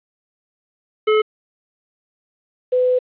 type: tone pair in turn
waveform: square / sine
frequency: 430.5 / 503.2 Hz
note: A4 / B4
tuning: -38 / +32 cents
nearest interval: minor third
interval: 270 cents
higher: second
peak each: -13 dBFS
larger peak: neither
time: 1.07-1.22 / 2.72-2.99 s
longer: second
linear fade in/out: 10 ms
effects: resampled to 8000 Hz + 8-bit